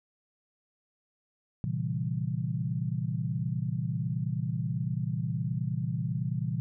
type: chord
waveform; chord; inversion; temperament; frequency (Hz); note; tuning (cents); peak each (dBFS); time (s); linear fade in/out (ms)
sine; A# diminished seventh; none; equal with one note detuned; 116.54 / 135.11 / 164.81 / 196; A#2 / C#3 / E3 / G3; 0 / -44 / 0 / 0; -33 / -33 / -33 / -39; 1.64-6.6; 0
effects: none